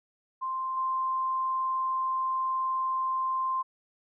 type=tone with level steps; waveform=sine; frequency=1046.5 Hz; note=C6; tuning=in tune; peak=-29 / -26 dBFS; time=0.41-3.63 s; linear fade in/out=20 ms; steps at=0.77 s; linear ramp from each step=2 ms; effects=none